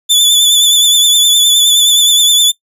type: tone with vibrato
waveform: sawtooth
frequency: 3490 Hz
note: A7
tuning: 15 cents flat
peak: -3 dBFS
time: 0.09-2.52 s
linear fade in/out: 20 ms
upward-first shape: triangle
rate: 9.6 Hz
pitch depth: 53 cents each way
effects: noise-tail reverb RT60 0.1 s tail -20 dB re dry + resampled to 32000 Hz